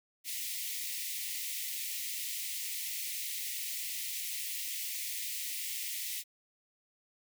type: high-pass noise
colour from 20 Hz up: white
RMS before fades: -38 dBFS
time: 0.24-6.24 s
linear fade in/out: 50 ms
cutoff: 1900 Hz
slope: 96 dB/octave
effects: none